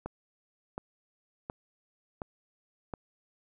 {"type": "click train", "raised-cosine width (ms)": 1, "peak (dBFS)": -22, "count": 5, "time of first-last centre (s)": [0.06, 2.938], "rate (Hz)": 1.39, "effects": []}